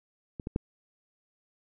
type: clicks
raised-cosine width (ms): 3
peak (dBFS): -24 / -21 / -14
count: 3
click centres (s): 0.398 / 0.471 / 0.561
effects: none